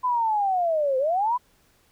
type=linear two-way sweep; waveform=sine; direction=down then up; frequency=1019 to 509 to 1019 Hz; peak=-20 dBFS; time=0.03-1.38 s; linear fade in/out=20 ms; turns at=0.98 s; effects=pink hiss -62 dBFS RMS until 1.91 s